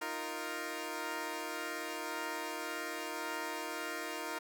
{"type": "chord", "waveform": "10% pulse", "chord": "Eb suspended second", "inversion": "none", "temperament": "equal", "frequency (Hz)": [311.1, 349.2, 466.2], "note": ["Eb4", "F4", "Bb4"], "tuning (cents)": [0, 0, 0], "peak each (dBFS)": -34, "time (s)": [0.01, 4.39], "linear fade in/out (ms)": 10, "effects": []}